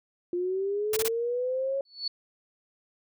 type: linear sweep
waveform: sine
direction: up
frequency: 348.2 to 553 Hz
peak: -26 dBFS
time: 0.33-1.81 s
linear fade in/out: 2 ms
type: noise bursts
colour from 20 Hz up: white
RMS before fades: -29 dBFS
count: 3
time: 0.93-1.083 s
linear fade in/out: 5 ms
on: 37 ms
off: 21 ms
type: tone with exponential growth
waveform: sine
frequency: 4435 Hz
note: C#8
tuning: in tune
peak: -25 dBFS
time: 1.85-2.08 s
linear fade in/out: 5 ms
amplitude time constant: 49 ms
effects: none